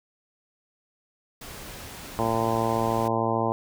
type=noise; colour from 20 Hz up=pink; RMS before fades=-40 dBFS; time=1.41-3.08 s; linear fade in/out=5 ms
type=harmonic tone; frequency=113.6 Hz; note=A#2; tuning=44 cents flat; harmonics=1 / 2 / 3 / 4 / 5 / 6 / 7 / 8 / 9; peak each=-31 / -31 / -31 / -31 / -31 / -31 / -31 / -31 / -31 dBFS; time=2.19-3.52 s; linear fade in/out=0 ms
effects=none